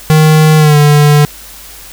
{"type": "tone with pitch glide", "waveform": "square", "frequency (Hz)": [155.56, 147.59], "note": ["D#3", "D3"], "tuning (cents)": [0, 9], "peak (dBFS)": -4, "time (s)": [0.1, 1.25], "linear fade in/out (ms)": 0, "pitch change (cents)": -91, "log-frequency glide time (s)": [0.57, 0.77], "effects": ["added 50 Hz sine -38 dBFS peak until 1.92 s", "white hiss -32 dBFS RMS until 1.92 s"]}